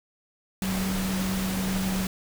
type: tone in noise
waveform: sine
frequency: 189.3 Hz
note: F#3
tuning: 40 cents sharp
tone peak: -26 dBFS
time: 0.62-2.07 s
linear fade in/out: 2 ms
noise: pink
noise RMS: -32 dBFS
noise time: 0.62-2.07 s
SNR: +3 dB
effects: none